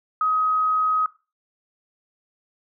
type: tone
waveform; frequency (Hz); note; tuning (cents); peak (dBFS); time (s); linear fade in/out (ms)
sine; 1263; D#6; +26; -18; 0.21-1.06; 2
effects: noise-tail reverb RT60 0.3 s tail -18 dB re dry